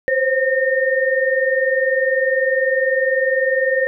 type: tone cluster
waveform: sine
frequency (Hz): 516 / 536 / 1832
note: C5 / C5 / A#6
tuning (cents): -24 / +42 / -31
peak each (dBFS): -19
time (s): 0.08-3.87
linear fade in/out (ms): 0
effects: none